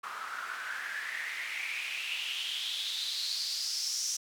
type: noise with band-pass filter sweep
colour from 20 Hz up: white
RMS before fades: -36 dBFS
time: 0.03-4.17 s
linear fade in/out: 10 ms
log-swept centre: 1200 to 6000 Hz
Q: 6
effects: none